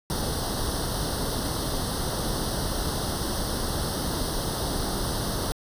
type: noise with comb filter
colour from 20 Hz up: pink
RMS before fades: -28 dBFS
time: 0.1-5.52 s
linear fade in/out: 0 ms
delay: 0.21 ms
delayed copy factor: +0.95
effects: resampled to 32000 Hz